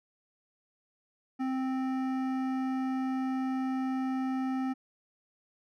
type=tone with hard clipping; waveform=sine; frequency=261.6 Hz; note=C4; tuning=in tune; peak=-31 dBFS; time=1.39-4.74 s; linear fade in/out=20 ms; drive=13 dB; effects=none